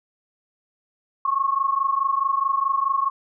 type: tone pair together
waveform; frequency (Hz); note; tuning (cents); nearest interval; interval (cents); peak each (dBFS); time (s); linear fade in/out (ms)
sine; 1085.3 / 1110; C#6 / C#6; -37 / +2; unison; 39; -21 / -23; 1.25-3.1; 5
effects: none

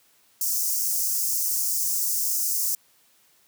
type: high-pass noise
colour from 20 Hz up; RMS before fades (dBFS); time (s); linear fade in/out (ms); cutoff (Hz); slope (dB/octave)
white; -25; 0.41-2.75; 2; 5300; 48
effects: white hiss -61 dBFS RMS until 3.47 s + high-pass 80 Hz 12 dB/octave

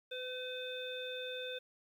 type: harmonic tone with a mistuned harmonic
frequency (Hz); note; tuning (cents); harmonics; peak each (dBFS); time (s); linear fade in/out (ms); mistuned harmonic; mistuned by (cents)
510; C5; -44; 1 / 3 / 5 / 7; -42 / -48 / -49 / -44; 0.11-1.59; 10; 1; -16
effects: 11-bit

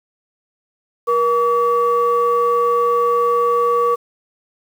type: tone pair together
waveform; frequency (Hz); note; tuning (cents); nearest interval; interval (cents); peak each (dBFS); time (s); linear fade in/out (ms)
sine; 476.9 / 1142.2; A#4 / D6; +39 / -49; octave + minor third; 1512; -15; 1.07-3.96; 20
effects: tanh soft clip ceiling -6 dBFS + 7-bit

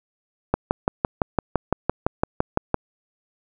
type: click train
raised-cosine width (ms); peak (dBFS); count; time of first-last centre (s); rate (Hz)
1; -4; 14; 0.54-2.743; 5.9
effects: none

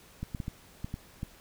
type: clicks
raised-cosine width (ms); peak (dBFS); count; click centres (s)
5; -22; 7; 0.23 / 0.348 / 0.402 / 0.481 / 0.845 / 0.941 / 1.231
effects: pink hiss -56 dBFS RMS until 1.4 s

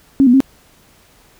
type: tone with pitch steps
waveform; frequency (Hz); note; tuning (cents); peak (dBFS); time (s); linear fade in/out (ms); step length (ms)
sine; 272.8 / 243.3 / 268.2; C#4 / B3 / C4; -28 / -26 / +43; -6; 0.2-0.404; 0; 68
effects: pink hiss -50 dBFS RMS until 1.39 s

